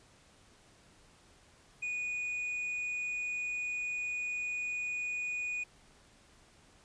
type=tone; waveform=triangle; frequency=2465 Hz; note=D#7; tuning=17 cents flat; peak=-32 dBFS; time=1.82-5.64 s; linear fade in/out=10 ms; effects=pink hiss -62 dBFS RMS until 6.84 s + resampled to 22050 Hz